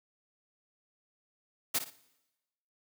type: noise with echo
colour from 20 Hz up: white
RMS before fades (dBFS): -29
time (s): 1.74-1.79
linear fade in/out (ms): 10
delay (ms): 57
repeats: 2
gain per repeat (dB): -10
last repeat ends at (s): 1.904
effects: noise-tail reverb RT60 1.0 s tail -20 dB re dry + high-pass 150 Hz 12 dB/octave